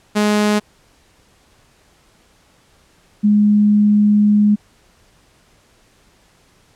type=tone pair in turn; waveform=sawtooth / sine; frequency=209.4 / 208.2 Hz; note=G#3 / G#3; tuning=+15 / +5 cents; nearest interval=unison; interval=10 cents; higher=first; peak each=-9 dBFS; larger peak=neither; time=0.15-0.6 / 3.23-4.56 s; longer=second; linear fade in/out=20 ms; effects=pink hiss -54 dBFS RMS until 6.75 s + low-pass 10000 Hz 12 dB/octave